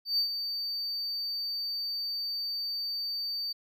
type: tone with ADSR envelope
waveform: triangle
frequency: 4600 Hz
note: D8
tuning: 37 cents flat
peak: -22 dBFS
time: 0.05-3.53 s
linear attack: 130 ms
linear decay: 100 ms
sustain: -8 dB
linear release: 13 ms
effects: none